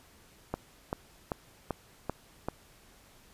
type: click train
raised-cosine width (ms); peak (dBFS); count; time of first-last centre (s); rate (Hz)
1; -17; 6; 0.54-2.486; 2.57
effects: pink hiss -59 dBFS RMS until 3.33 s + resampled to 32000 Hz